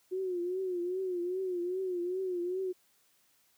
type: tone with vibrato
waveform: sine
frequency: 363.7 Hz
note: F#4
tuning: 30 cents flat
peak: -31 dBFS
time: 0.11-2.73 s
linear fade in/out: 20 ms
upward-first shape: triangle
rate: 2.5 Hz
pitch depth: 96 cents each way
effects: white hiss -69 dBFS RMS until 3.57 s + high-pass 80 Hz 12 dB/octave